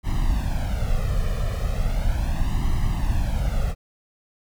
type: noise with flanger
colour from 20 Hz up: brown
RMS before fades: -22 dBFS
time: 0.03-3.75 s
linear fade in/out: 50 ms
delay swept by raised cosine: 1 to 1.68 ms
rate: 0.37 Hz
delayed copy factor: +0.85
effects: none